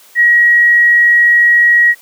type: tone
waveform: sine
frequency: 1903 Hz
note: A#6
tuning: 35 cents sharp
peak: -5 dBFS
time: 0.15-1.95 s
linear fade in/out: 50 ms
effects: white hiss -43 dBFS RMS until 2.01 s + high-pass 300 Hz 12 dB/octave